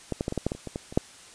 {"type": "clicks", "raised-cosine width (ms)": 2, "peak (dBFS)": [-14, -13, -14, -17, -13, -11, -16, -26, -21, -17, -26, -6], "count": 12, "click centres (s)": [0.123, 0.209, 0.281, 0.324, 0.377, 0.466, 0.519, 0.55, 0.673, 0.759, 0.925, 0.975], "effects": ["white hiss -49 dBFS RMS until 1.34 s", "resampled to 22050 Hz"]}